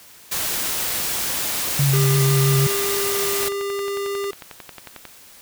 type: noise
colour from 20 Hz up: white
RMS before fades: -24 dBFS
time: 0.31-3.49 s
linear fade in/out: 10 ms
type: tone with vibrato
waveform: sine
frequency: 138.59 Hz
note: C#3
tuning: in tune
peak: -15 dBFS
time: 1.79-2.67 s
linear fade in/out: 5 ms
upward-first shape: sine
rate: 6.1 Hz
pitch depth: 32 cents each way
type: tone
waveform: square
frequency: 399.7 Hz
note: G4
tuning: 34 cents sharp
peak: -24 dBFS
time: 1.93-4.31 s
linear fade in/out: 5 ms
type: click train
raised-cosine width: 0.3 ms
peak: -19 dBFS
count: 33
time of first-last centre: 2.17-5.053 s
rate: 11.1 Hz
effects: white hiss -46 dBFS RMS until 5.41 s